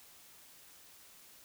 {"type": "silence", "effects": ["white hiss -58 dBFS RMS until 1.44 s"]}